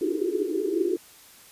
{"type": "band-pass noise", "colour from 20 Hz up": "pink", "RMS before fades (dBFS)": -26, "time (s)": [0.01, 0.97], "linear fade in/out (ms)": 2, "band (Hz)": [310, 420], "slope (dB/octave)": 96, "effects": ["white hiss -51 dBFS RMS until 1.51 s", "resampled to 32000 Hz"]}